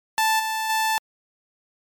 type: tone with level steps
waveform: sawtooth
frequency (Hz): 880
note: A5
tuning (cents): 0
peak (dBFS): -14 / -20 / -16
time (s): 0.18-0.98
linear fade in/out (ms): 0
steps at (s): 0.39 / 0.69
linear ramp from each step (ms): 10
effects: MP3 96 kbps